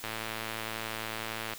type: click train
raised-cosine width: 0.3 ms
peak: -19 dBFS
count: 167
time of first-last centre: 0.04-1.535 s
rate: 111 Hz
effects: white hiss -46 dBFS RMS until 1.58 s